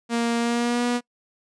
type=tone with pitch glide; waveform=sawtooth; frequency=234 to 242.4 Hz; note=A#3 to B3; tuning=+7 to -32 cents; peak=-17 dBFS; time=0.09-1.01 s; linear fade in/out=50 ms; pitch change=+61 cents; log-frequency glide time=0.38-0.85 s; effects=noise-tail reverb RT60 0.1 s tail -24 dB re dry + resampled to 22050 Hz